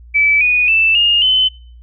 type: tone with pitch steps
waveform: sine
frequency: 2305 / 2470 / 2648 / 2838 / 3041 Hz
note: D7 / D#7 / E7 / F7 / F#7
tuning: -33 / -13 / +7 / +27 / +47 cents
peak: -9 dBFS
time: 0.14-1.49 s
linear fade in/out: 20 ms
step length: 270 ms
effects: noise-tail reverb RT60 0.5 s tail -24 dB re dry + added 59 Hz sine -36 dBFS peak until 1.82 s

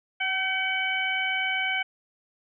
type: harmonic tone with a mistuned harmonic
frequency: 756 Hz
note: F#5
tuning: 37 cents sharp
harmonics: 1 / 2 / 3 / 4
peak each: -33 / -30 / -27 / -32 dBFS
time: 0.2-1.83 s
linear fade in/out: 10 ms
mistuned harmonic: 2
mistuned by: +27 cents
effects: none

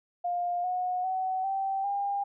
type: tone with pitch steps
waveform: sine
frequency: 705 / 728.2 / 752.1 / 776.8 / 802.4 Hz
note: F5 / F#5 / F#5 / G5 / G5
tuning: +16 / -28 / +28 / -16 / +40 cents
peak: -27 dBFS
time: 0.24-2.24 s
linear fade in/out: 10 ms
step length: 400 ms
effects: none

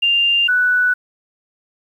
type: tone pair in turn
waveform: sine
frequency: 2794 / 1483.7 Hz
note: F7 / F#6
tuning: 0 / +4 cents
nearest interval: major seventh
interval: 1096 cents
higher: first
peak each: -12 dBFS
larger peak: neither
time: 0.02-0.48 / 0.48-0.94 s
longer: neither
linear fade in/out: 10 ms
effects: 8-bit

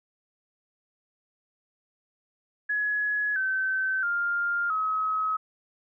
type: tone with pitch steps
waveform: sine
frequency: 1686 / 1537.2 / 1401.5 / 1277.7 Hz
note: G#6 / G6 / F6 / D#6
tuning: +26 / -34 / +6 / +46 cents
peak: -24 dBFS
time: 2.69-5.37 s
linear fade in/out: 10 ms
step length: 670 ms
effects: none

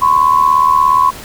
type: tone pair together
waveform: sine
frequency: 1016 / 1093 Hz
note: B5 / C#6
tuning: +49 / -25 cents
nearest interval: minor second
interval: 126 cents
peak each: -10 dBFS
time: 0.01-1.11 s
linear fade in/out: 20 ms
effects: pink hiss -31 dBFS RMS until 1.24 s

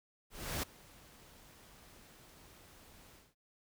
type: noise with ADSR envelope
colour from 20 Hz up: pink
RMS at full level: -36 dBFS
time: 0.3-3.35 s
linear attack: 330 ms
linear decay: 7 ms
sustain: -23 dB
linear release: 210 ms
effects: none

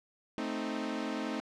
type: chord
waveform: sawtooth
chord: A diminished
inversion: none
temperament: equal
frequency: 220 / 261.6 / 311.1 Hz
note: A3 / C4 / Eb4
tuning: 0 / 0 / 0 cents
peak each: -34 dBFS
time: 0.38-1.4 s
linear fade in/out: 0 ms
effects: low-pass 5000 Hz 12 dB/octave

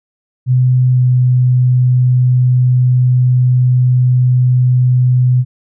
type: tone with pitch glide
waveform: sine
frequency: 126.9 to 125.81 Hz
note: B2 to B2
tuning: +47 to +32 cents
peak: -7 dBFS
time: 0.46-5.45 s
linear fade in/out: 50 ms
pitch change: -15 cents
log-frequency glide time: 0.93-1 s
effects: none

